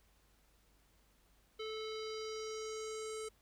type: tone with low-pass filter sweep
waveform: square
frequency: 436.4 Hz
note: A4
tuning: 14 cents flat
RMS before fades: -43 dBFS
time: 1.59-3.29 s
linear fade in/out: 10 ms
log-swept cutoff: 3600 to 8700 Hz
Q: 3.4
effects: added 50 Hz sine -70 dBFS peak until 3.41 s + pink hiss -72 dBFS RMS until 3.41 s